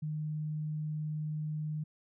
sine tone, 153.1 Hz, D#3, 28 cents flat, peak -33 dBFS, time 0.02-1.84 s, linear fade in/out 10 ms, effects none

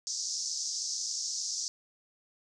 pink band-pass noise, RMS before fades -35 dBFS, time 0.07-1.68 s, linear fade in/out 0 ms, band 5000 to 6700 Hz, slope 48 dB/octave, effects none

